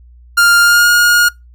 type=tone with pitch glide; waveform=45% pulse; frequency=1402 to 1430.6 Hz; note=F6 to F6; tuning=+6 to +41 cents; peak=-6 dBFS; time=0.37-1.29 s; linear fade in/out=10 ms; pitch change=+35 cents; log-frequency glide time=0.61-0.89 s; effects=noise-tail reverb RT60 0.2 s tail -25 dB re dry + added 60 Hz sine -38 dBFS peak until 1.54 s